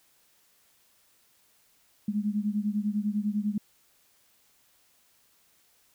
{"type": "beating tone pair", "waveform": "sine", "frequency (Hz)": [204.9, 214.9], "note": ["G#3", "A3"], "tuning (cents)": [-23, -41], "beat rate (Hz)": 10, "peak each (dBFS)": [-28, -30], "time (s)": [2.08, 3.58], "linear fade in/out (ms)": 5, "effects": ["white hiss -65 dBFS RMS until 5.94 s"]}